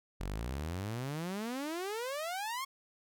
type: exponential sweep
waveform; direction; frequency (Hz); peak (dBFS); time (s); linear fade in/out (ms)
sawtooth; up; 43.22 to 1108.7; -32; 0.2-2.65; 10
effects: none